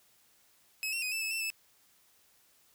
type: tone with pitch steps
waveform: sawtooth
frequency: 2570 / 2722 / 2506 / 2645 / 2598 / 2677 / 2620 Hz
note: E7 / F7 / D#7 / E7 / E7 / E7 / E7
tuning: -45 / -45 / +12 / +5 / -26 / +26 / -11 cents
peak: -29 dBFS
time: 0.83-1.502 s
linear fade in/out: 0 ms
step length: 96 ms
effects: white hiss -66 dBFS RMS until 2.74 s